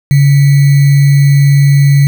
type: tone with sample-and-hold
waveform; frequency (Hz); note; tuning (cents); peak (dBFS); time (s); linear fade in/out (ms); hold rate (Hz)
sine; 140.9; C#3; +29; -3; 0.11-2.07; 0; 2100
effects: none